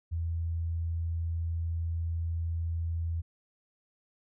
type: tone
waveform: sine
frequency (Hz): 83.2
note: E2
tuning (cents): +17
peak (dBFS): -29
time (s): 0.11-3.22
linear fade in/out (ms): 20
effects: none